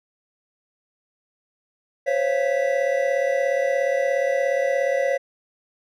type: tone cluster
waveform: triangle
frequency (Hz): 515 / 552 / 689 / 1970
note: C5 / C#5 / F5 / B6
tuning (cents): -28 / -7 / -24 / -5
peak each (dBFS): -23 / -19 / -27 / -28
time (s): 2.06-5.18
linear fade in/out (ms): 20
effects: none